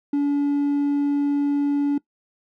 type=tone; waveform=triangle; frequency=286 Hz; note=D4; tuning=46 cents flat; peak=-15 dBFS; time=0.13-1.98 s; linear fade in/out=5 ms; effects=noise-tail reverb RT60 0.1 s tail -22 dB re dry + tanh soft clip ceiling -13 dBFS